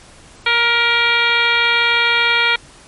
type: harmonic tone with a mistuned harmonic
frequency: 469.4 Hz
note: A#4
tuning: 12 cents sharp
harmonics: 1 / 2 / 3 / 4 / 5 / 6 / 7 / 8 / 9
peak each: -27 / -22 / -18 / -21 / -16 / -27 / -20 / -25 / -28 dBFS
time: 0.46-2.56 s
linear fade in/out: 5 ms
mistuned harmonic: 4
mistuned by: +25 cents
effects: pink hiss -43 dBFS RMS until 2.87 s + MP3 48 kbps